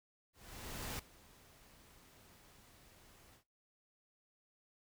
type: noise with ADSR envelope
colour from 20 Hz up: pink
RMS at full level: -42 dBFS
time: 0.33-3.44 s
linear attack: 660 ms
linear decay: 6 ms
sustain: -21 dB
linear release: 100 ms
effects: noise-tail reverb RT60 0.2 s tail -17 dB re dry